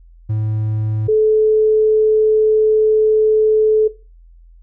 triangle / sine tone pair in turn, 108.2 / 432.8 Hz, A2 / A4, -29 / -29 cents, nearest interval 2 octaves, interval 2400 cents, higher second, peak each -14 / -10 dBFS, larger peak second, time 0.29-1.08 / 1.08-3.88 s, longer second, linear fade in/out 10 ms, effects noise-tail reverb RT60 0.3 s tail -17 dB re dry + added 42 Hz sine -41 dBFS peak until 4.62 s

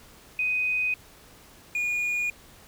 sine / triangle tone pair in turn, 2500 / 2440 Hz, D#7 / D#7, +8 / -34 cents, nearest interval unison, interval 42 cents, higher first, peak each -23 dBFS, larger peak neither, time 0.39-0.94 / 1.75-2.3 s, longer neither, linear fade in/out 2 ms, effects pink hiss -52 dBFS RMS until 2.67 s

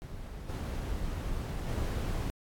brown noise with level steps, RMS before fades -42 / -35 / -32 dBFS, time 0.02-2.3 s, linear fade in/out 0 ms, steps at 0.48 / 1.67 s, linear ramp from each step 20 ms, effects AAC 64 kbps

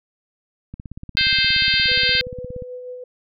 click train, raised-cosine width 5 ms, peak -21 dBFS, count 33, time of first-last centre 0.74-2.622 s, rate 17 Hz
harmonic tone, 523.3 Hz, C5, in tune, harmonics 3 / 4 / 5 / 6 / 7 / 8 / 9, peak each -23 / -23 / -23 / -23 / -23 / -23 / -23 dBFS, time 1.17-2.21 s, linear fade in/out 0 ms
sine tone with tremolo, 499.5 Hz, B4, 20 cents sharp, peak -29 dBFS, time 1.88-3.04 s, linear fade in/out 5 ms, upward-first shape sine, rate 6.1 Hz, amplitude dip 35%
effects none

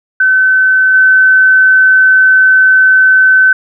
sine tone with level steps, 1524 Hz, G6, 49 cents flat, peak -5 / -3 dBFS, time 0.2-3.53 s, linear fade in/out 5 ms, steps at 0.94 s, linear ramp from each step 2 ms, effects none

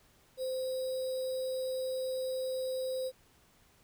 sine tone with sample-and-hold, 518 Hz, C5, 17 cents flat, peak -32 dBFS, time 0.37-3.12 s, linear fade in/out 50 ms, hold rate 4410 Hz, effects pink hiss -65 dBFS RMS until 3.83 s

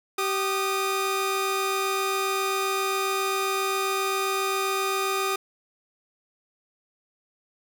sawtooth tone pair together, 386.4 / 1226.7 Hz, G4 / D#6, -25 / -25 cents, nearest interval octave + minor sixth, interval 2000 cents, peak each -23 dBFS, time 0.18-5.36 s, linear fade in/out 5 ms, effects none

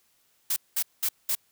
blue noise bursts, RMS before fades -26 dBFS, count 4, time 0.5-1.352 s, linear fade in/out 5 ms, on 63 ms, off 200 ms, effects white hiss -67 dBFS RMS until 1.51 s

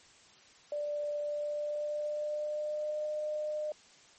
sine tone with pitch glide, 589 to 605.9 Hz, D5 to D#5, +5 to -46 cents, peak -32 dBFS, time 0.72-3.72 s, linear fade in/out 2 ms, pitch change +49 cents, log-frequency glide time 1.21-3.06 s, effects white hiss -59 dBFS RMS until 4.18 s + MP3 32 kbps

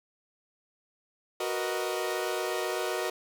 sawtooth chord, B major seventh, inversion second, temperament equal, 370 / 466.2 / 493.9 / 622.3 Hz, F#4 / A#4 / B4 / D#5, 0 / 0 / 0 / 0 cents, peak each -29 / -31 / -35 / -31 dBFS, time 1.4-3.1 s, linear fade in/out 5 ms, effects none

